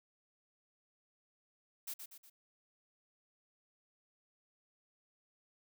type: noise with echo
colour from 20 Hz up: blue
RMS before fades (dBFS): -42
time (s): 1.87-1.94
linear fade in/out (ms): 10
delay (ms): 120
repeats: 3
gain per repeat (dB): -6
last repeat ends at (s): 2.3
effects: none